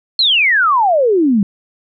sine exponential sweep, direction down, 4316 to 190 Hz, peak -9 dBFS, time 0.19-1.43 s, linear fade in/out 2 ms, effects none

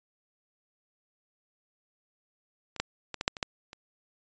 clicks, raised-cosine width 0.2 ms, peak -25 / -10 / -18 / -14 / -6 / -22 / -11 / -27 dBFS, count 8, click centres 2.763 / 2.8 / 3.143 / 3.211 / 3.279 / 3.368 / 3.428 / 3.731 s, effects resampled to 16000 Hz

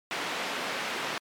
white band-pass noise, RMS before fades -33 dBFS, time 0.11-1.18 s, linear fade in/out 0 ms, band 230 to 2600 Hz, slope 12 dB/octave, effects MP3 96 kbps

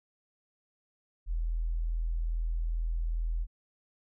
sine tone, 41.2 Hz, E1, in tune, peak -28 dBFS, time 1.26-3.47 s, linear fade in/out 50 ms, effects none

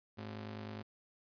sawtooth ring-modulated tone, 159.2 Hz, D#3, 40 cents sharp, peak -36 dBFS, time 0.17-0.83 s, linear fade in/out 20 ms, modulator 54.7 Hz, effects resampled to 11025 Hz

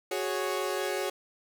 sawtooth chord, F# suspended second, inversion none, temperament equal, 370 / 415.3 / 554.4 Hz, F#4 / G#4 / C#5, 0 / 0 / 0 cents, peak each -29 / -30 / -30 dBFS, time 0.11-1.1 s, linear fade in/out 5 ms, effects none

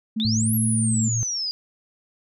sine tone, 220 Hz, A3, in tune, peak -22 dBFS, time 0.16-1.09 s, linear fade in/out 10 ms
sine exponential two-way sweep, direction up then down, 3442 to 11610 to 4808 Hz, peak -24 dBFS, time 0.2-1.51 s, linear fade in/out 0 ms, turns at 0.54 s
sine tone with pitch glide, 110 to 115.2 Hz, A2 to A#2, 0 to -20 cents, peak -22 dBFS, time 0.25-1.23 s, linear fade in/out 0 ms, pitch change +80 cents, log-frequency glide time 0.51-0.56 s
effects none

